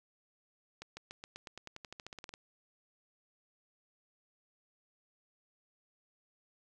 accelerating click train, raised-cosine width 0.2 ms, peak -28 dBFS, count 18, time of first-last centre 0.82-2.339 s, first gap 150 ms, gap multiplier 0.93, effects none

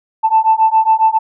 sine beating tone pair, 880 / 887.3 Hz, A5 / A5, 0 / +14 cents, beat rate 7.3 Hz, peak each -11 dBFS, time 0.23-1.19 s, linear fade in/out 20 ms, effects tanh soft clip ceiling -1 dBFS

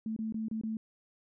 sine tone with dropouts, 220.5 Hz, A3, 4 cents sharp, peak -32 dBFS, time 0.06-0.77 s, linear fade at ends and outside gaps 2 ms, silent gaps 0.164-0.189 / 0.324-0.343 / 0.484-0.512 / 0.613-0.635 s, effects none

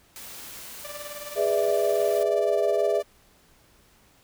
white noise, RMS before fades -41 dBFS, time 0.16-2.23 s, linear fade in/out 0 ms
sawtooth tone with tremolo, 587 Hz, D5, 1 cent flat, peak -31 dBFS, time 0.84-3.03 s, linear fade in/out 10 ms, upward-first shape sine, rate 19 Hz, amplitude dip 70%
sine chord, E dominant seventh, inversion first, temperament just, 412 / 494.4 / 593.3 / 659.3 Hz, G#4 / B4 / D5 / E5, -14 / +2 / +18 / 0 cents, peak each -25 / -29 / -26 / -25 dBFS, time 1.35-3.03 s, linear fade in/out 50 ms
effects pink hiss -59 dBFS RMS until 4.23 s

